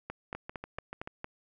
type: two click trains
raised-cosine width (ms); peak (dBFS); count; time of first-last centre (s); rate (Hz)
0.5; -22 / -24; 6 / 6; 0.1-1.244 / 0.35-1.075; 4.37 / 6.9
effects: none